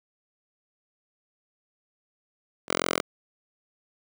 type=tone with high-pass filter; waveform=5% pulse; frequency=43.65 Hz; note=F1; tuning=in tune; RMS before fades=-27 dBFS; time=2.68-3.01 s; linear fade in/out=10 ms; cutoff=430 Hz; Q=0.53; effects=none